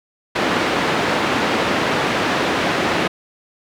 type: band-pass noise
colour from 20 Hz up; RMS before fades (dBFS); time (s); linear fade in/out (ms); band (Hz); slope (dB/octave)
pink; -19; 0.35-3.08; 10; 220 to 2900; 12
effects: none